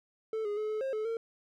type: tone with pitch steps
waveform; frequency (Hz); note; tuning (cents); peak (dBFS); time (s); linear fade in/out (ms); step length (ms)
triangle; 440.6 / 413.3 / 428.4 / 431 / 534 / 431.9 / 456.1; A4 / G#4 / A4 / A4 / C5 / A4 / A#4; +2 / -8 / -46 / -36 / +35 / -32 / -38; -29; 0.33-1.17; 2; 120
effects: none